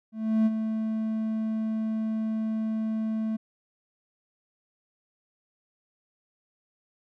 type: tone with ADSR envelope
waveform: triangle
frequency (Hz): 220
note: A3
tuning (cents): 0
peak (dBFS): -16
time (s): 0.12-3.37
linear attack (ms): 340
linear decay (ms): 34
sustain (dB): -8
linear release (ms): 14
effects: none